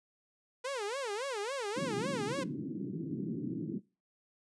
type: tone with vibrato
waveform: sawtooth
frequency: 474.9 Hz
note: A#4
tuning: 32 cents sharp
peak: -31 dBFS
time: 0.64-2.44 s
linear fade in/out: 10 ms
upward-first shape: sine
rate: 3.6 Hz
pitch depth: 290 cents each way
type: band-pass noise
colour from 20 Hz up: white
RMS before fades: -38 dBFS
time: 1.76-3.8 s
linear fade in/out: 20 ms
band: 130 to 340 Hz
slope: 48 dB/octave
effects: noise-tail reverb RT60 0.3 s tail -20 dB re dry + resampled to 22050 Hz